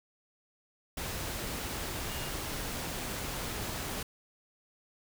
sine tone in noise, 2834 Hz, F7, 25 cents sharp, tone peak -46 dBFS, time 2.09-2.29 s, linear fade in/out 5 ms, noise pink, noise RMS -37 dBFS, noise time 0.97-4.03 s, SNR -12 dB, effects none

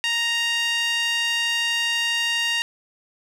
5% pulse tone with band-pass filter, 932.3 Hz, A#5, in tune, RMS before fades -23 dBFS, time 0.04-2.62 s, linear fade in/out 0 ms, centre 2400 Hz, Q 2.4, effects none

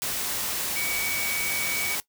sine tone in noise, 2262 Hz, C#7, 34 cents sharp, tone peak -29 dBFS, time 0.76-1.95 s, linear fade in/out 0 ms, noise white, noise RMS -29 dBFS, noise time 0.02-2 s, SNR -3 dB, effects noise-tail reverb RT60 0.1 s tail -18 dB re dry

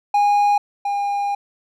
triangle tone pair in turn, 820 / 808.7 Hz, G#5 / G#5, -22 / -46 cents, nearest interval unison, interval 24 cents, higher first, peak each -11 / -17 dBFS, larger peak first, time 0.14-0.58 / 0.85-1.35 s, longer second, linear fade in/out 5 ms, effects none

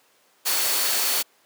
sine tone in noise, 4435 Hz, C#8, in tune, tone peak -31 dBFS, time 0.45-1.23 s, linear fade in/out 20 ms, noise white, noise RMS -23 dBFS, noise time 0.45-1.23 s, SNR -11 dB, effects pink hiss -60 dBFS RMS until 1.45 s + high-pass 400 Hz 12 dB/octave

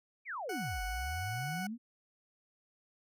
sine exponential two-way sweep, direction down then up, 2473 to 46.59 to 246.7 Hz, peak -37 dBFS, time 0.25-1.78 s, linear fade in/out 50 ms, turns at 0.82 s
20% pulse tone, 740 Hz, F#5, in tune, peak -33 dBFS, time 0.49-1.67 s, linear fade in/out 5 ms
effects none

